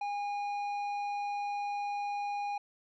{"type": "tone with tanh clipping", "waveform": "sine", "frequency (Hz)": 816, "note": "G#5", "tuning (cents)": -31, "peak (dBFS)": -34, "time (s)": [0.01, 2.58], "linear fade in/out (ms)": 5, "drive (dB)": 9, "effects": []}